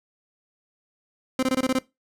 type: tone bursts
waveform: 30% pulse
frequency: 260 Hz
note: C4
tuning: 11 cents flat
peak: -17 dBFS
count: 7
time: 1.39-1.787 s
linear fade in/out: 2 ms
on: 37 ms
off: 23 ms
effects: noise-tail reverb RT60 0.2 s tail -19 dB re dry + low-pass 12000 Hz 12 dB/octave